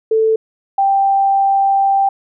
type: tone pair in turn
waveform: sine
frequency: 442.1 / 785.8 Hz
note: A4 / G5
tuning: +8 / +4 cents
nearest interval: minor seventh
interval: 996 cents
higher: second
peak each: -10 dBFS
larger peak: neither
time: 0.11-0.36 / 0.78-2.09 s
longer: second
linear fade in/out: 5 ms
effects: none